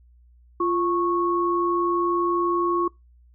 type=tone pair together; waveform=sine; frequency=347.1 / 1102 Hz; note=F4 / C#6; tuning=-11 / -11 cents; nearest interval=octave + minor sixth; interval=2000 cents; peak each=-22 / -23 dBFS; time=0.6-2.88 s; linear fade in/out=5 ms; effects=noise-tail reverb RT60 0.2 s tail -24 dB re dry + added 60 Hz sine -51 dBFS peak until 3.34 s